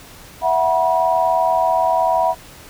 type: chord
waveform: sine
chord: E suspended second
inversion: none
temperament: equal with one note detuned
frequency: 659.3 / 740 / 968 Hz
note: E5 / F#5 / B5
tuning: 0 / 0 / -35 cents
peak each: -18 dBFS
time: 0.41-2.35 s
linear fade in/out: 50 ms
effects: pink hiss -41 dBFS RMS until 2.69 s